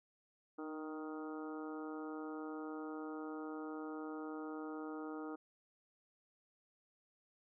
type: harmonic tone with a mistuned harmonic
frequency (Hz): 156.1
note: D#3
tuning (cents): +6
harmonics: 2 / 3 / 4 / 5 / 6 / 7 / 8 / 9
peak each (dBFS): -44 / -49 / -57 / -54 / -58 / -61 / -53 / -58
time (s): 0.58-5.36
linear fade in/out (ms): 10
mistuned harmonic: 2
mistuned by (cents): -21
effects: none